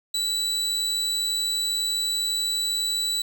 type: tone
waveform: 35% pulse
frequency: 3951 Hz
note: B7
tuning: in tune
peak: -21 dBFS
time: 0.14-3.22 s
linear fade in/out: 5 ms
effects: none